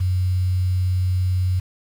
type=tone with quantisation; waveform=sine; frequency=91.8 Hz; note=F#2; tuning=13 cents flat; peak=-17 dBFS; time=0-1.6 s; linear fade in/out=10 ms; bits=7; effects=none